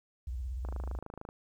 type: tone with vibrato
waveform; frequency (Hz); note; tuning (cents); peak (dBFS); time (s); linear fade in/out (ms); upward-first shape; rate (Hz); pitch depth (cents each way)
sine; 62.7; B1; +27; -34; 0.27-0.99; 5; sine; 17; 220
type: click train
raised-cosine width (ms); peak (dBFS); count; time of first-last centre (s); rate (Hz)
1; -29; 18; 0.65-1.289; 26.6
effects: 11-bit